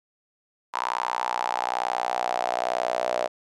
sawtooth tone with high-pass filter sweep, 61.1 Hz, B1, 18 cents flat, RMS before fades -27 dBFS, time 0.73-3.28 s, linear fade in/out 20 ms, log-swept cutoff 970 to 620 Hz, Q 6.1, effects low-pass 7000 Hz 12 dB/octave

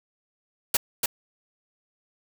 white noise with echo, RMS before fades -21 dBFS, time 0.74-0.77 s, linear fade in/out 5 ms, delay 290 ms, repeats 1, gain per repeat -3 dB, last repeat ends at 1.06 s, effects none

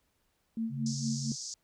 sine tone with tremolo, 225.8 Hz, A3, 45 cents sharp, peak -29 dBFS, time 0.57-1.32 s, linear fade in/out 2 ms, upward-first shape sine, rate 4.3 Hz, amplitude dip 85%
sine tone, 138.59 Hz, C#3, in tune, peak -34 dBFS, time 0.69-1.36 s, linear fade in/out 50 ms
pink band-pass noise, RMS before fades -41 dBFS, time 0.86-1.54 s, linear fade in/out 2 ms, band 4900 to 7000 Hz, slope 48 dB/octave
effects pink hiss -75 dBFS RMS until 1.63 s

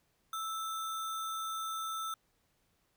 sine tone with sample-and-hold, 1319 Hz, E6, 1 cent sharp, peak -35 dBFS, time 0.33-2.14 s, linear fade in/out 2 ms, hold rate 4900 Hz, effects pink hiss -75 dBFS RMS until 2.96 s

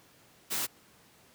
white noise, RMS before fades -32 dBFS, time 0.5-0.67 s, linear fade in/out 20 ms, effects pink hiss -60 dBFS RMS until 1.34 s + high-pass 100 Hz 12 dB/octave

